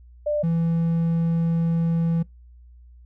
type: tone pair in turn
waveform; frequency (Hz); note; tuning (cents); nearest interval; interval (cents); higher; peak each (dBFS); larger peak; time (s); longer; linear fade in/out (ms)
sine / triangle; 594 / 166.3; D5 / E3; +20 / +16; octave + minor seventh; 2204; first; -20 / -17; second; 0.26-0.43 / 0.43-2.23; second; 10
effects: noise-tail reverb RT60 0.2 s tail -25 dB re dry + added 60 Hz sine -45 dBFS peak until 3.05 s